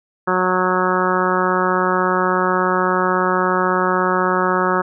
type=harmonic tone; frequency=183.6 Hz; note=F#3; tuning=13 cents flat; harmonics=1 / 2 / 3 / 4 / 5 / 6 / 7 / 8 / 9; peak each=-24 / -21 / -24 / -27 / -23 / -23 / -21 / -26 / -27 dBFS; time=0.27-4.82 s; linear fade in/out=10 ms; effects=none